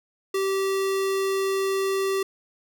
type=tone; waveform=square; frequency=387.7 Hz; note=G4; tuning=19 cents flat; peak=-23 dBFS; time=0.34-2.23 s; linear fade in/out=5 ms; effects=none